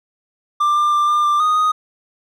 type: tone with pitch steps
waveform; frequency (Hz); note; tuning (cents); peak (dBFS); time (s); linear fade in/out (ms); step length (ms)
triangle; 1185 / 1193 / 1186 / 1199 / 1185 / 1238 / 1245; D6 / D6 / D6 / D6 / D6 / D#6 / D#6; +15 / +27 / +17 / +36 / +15 / -9 / +1; -11; 0.6-1.72; 10; 160
effects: none